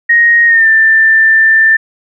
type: tone with pitch glide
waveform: sine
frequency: 1872 to 1780.3 Hz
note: A#6 to A6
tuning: +7 to +20 cents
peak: -4 dBFS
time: 0.09-1.77 s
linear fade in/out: 10 ms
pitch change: -87 cents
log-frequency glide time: 0.46-0.68 s
effects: none